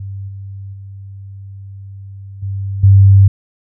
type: tone with level steps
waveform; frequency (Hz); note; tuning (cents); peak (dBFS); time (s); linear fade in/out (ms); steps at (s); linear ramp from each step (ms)
sine; 98; G2; 0; -23 / -26 / -29 / -18 / -3; 0-3.28; 5; 0.28 / 0.73 / 2.42 / 2.83; 10
effects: none